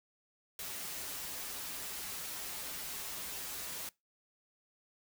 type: noise with comb filter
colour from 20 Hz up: white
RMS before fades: -42 dBFS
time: 0.59-3.89 s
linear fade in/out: 2 ms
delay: 8.7 ms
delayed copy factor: -0.55
effects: noise-tail reverb RT60 0.2 s tail -22 dB re dry